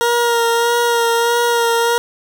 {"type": "tone with vibrato", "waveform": "20% pulse", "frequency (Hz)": 469.9, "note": "A#4", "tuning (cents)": 14, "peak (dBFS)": -8, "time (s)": [0.01, 1.98], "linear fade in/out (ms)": 0, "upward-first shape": "sine", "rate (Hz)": 1.6, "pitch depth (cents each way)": 22, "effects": []}